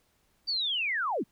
sine linear sweep, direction down, 4699 to 144.5 Hz, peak -27 dBFS, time 0.47-1.24 s, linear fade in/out 20 ms, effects pink hiss -70 dBFS RMS until 1.31 s

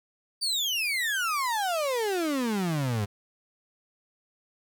35% pulse exponential sweep, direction down, 4699 to 98 Hz, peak -24 dBFS, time 0.41-3.06 s, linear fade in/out 20 ms, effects none

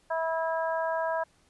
harmonic tone, 325.5 Hz, E4, 22 cents flat, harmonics 2 / 3 / 4 / 5, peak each -29 / -31 / -40 / -36 dBFS, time 0.1-1.24 s, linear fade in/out 10 ms, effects pink hiss -65 dBFS RMS until 1.49 s + resampled to 24000 Hz

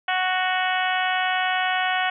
harmonic tone, 370 Hz, F#4, in tune, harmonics 2 / 3 / 4 / 5 / 6 / 7 / 8 / 9, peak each -24 / -31 / -27 / -28 / -31 / -33 / -31 / -37 dBFS, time 0.08-2.1 s, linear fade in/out 5 ms, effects none

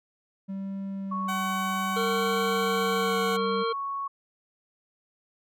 triangle tone with vibrato, 193.7 Hz, G3, 20 cents flat, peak -29 dBFS, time 0.48-3.64 s, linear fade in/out 20 ms, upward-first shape sine, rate 0.7 Hz, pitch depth 15 cents each way
sine tone, 1108.7 Hz, C#6, in tune, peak -29 dBFS, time 1.11-4.08 s, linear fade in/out 10 ms
15% pulse tone with pitch glide, 755 to 742.5 Hz, F#5 to F#5, +35 to +6 cents, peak -25 dBFS, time 1.28-3.37 s, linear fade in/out 10 ms, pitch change -29 cents, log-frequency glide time 2.99-3.15 s
harmonic tone, 458.4 Hz, A#4, 29 cents flat, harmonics 1 / 3 / 5 / 7 / 9, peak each -27 / -35 / -42 / -39 / -41 dBFS, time 1.96-3.73 s, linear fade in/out 10 ms
effects none

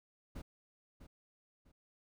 brown noise with echo, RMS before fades -44 dBFS, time 0.35-0.42 s, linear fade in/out 10 ms, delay 650 ms, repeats 2, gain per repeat -10 dB, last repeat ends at 1.72 s, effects none

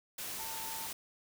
sine tone in noise, 897 Hz, A5, 33 cents sharp, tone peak -45 dBFS, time 0.39-0.87 s, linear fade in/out 5 ms, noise white, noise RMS -41 dBFS, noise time 0.18-0.93 s, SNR -7 dB, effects none

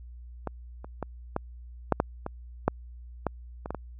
clicks, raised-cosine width 1 ms, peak -17 / -27 / -17 / -13 / -7 / -8 / -18 / -7 / -12 / -21 / -18 / -19 dBFS, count 12, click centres 0.473 / 0.845 / 1.027 / 1.364 / 1.923 / 2.001 / 2.264 / 2.68 / 3.267 / 3.659 / 3.706 / 3.747 s, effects added 60 Hz sine -42 dBFS peak until 3.99 s

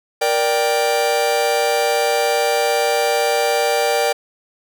45% pulse chord, G minor, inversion first, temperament just, 470.4 / 588 / 784 Hz, Bb4 / D5 / G5, +16 / +2 / 0 cents, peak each -20 dBFS, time 0.21-4.13 s, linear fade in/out 10 ms, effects none

